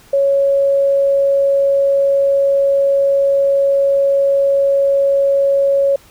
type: tone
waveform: sine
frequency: 554.4 Hz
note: C#5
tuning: in tune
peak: -10 dBFS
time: 0.13-5.96 s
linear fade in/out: 5 ms
effects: pink hiss -46 dBFS RMS until 6.1 s